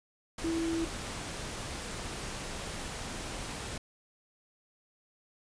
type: tone in noise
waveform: sine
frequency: 329.6 Hz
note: E4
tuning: in tune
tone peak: -29 dBFS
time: 0.44-0.85 s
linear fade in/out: 5 ms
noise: pink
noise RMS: -39 dBFS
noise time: 0.38-3.78 s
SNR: +7 dB
effects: resampled to 22050 Hz